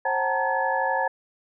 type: tone cluster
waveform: sine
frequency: 533 / 755 / 878 / 930 / 1706 Hz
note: C5 / F#5 / A5 / A#5 / G#6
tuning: +32 / +35 / -4 / -4 / +46 cents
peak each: -28 dBFS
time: 0.05-1.08 s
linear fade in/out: 5 ms
effects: none